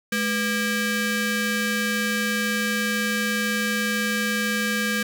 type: ring-modulated tone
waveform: sawtooth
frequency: 706 Hz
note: F5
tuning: 19 cents sharp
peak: -15 dBFS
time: 0.12-5.03 s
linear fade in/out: 5 ms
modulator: 918 Hz
effects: none